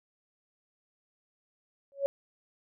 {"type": "tone with exponential growth", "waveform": "sine", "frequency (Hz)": 556, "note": "C#5", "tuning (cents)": 5, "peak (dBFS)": -20, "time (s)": [1.92, 2.06], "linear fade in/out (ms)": 0, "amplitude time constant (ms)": 29, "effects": []}